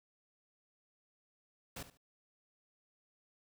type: noise with echo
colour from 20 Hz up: pink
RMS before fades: -45 dBFS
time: 1.76-1.83 s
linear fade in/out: 5 ms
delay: 72 ms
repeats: 2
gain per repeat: -13 dB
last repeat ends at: 1.974 s
effects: none